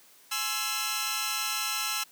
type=tone cluster; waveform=10% pulse; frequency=838 / 1054 / 1329 / 2942 Hz; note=G#5 / C6 / E6 / F#7; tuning=+15 / +12 / +14 / -11 cents; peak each=-29 / -29 / -23 / -27 dBFS; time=0.31-2.04 s; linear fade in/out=10 ms; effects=white hiss -57 dBFS RMS until 2.11 s + high-pass 150 Hz 12 dB/octave